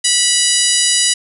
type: harmonic tone with a mistuned harmonic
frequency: 978 Hz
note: B5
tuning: 17 cents flat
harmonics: 2 / 3 / 4 / 5 / 6 / 7 / 8 / 9 / 10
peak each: -23 / -19 / -20 / -19 / -22 / -20 / -21 / -20 / -19 dBFS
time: 0.04-1.14 s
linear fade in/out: 10 ms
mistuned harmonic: 10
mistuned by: +28 cents
effects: none